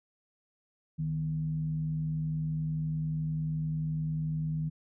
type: tone with frequency modulation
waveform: sine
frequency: 155.56 Hz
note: D#3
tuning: in tune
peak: -29 dBFS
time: 0.98-4.7 s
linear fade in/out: 20 ms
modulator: 88.7 Hz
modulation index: 0.32
effects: none